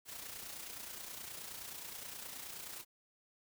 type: noise with amplitude modulation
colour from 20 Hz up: white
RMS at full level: -45 dBFS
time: 0.05-2.85 s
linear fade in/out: 50 ms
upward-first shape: sine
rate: 29.5 Hz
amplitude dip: 50%
effects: none